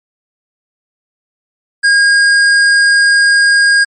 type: tone with hard clipping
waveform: sine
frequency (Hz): 1625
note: G#6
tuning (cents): -38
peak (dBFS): -7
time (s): 1.83-3.85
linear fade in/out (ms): 20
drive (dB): 18
effects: MP3 48 kbps